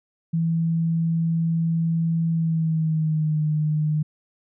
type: tone with pitch glide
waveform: sine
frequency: 164.81 to 152.89 Hz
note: E3 to D#3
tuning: 0 to -30 cents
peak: -19 dBFS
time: 0.33-4.03 s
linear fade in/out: 10 ms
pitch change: -130 cents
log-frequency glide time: 2.3-3.42 s
effects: none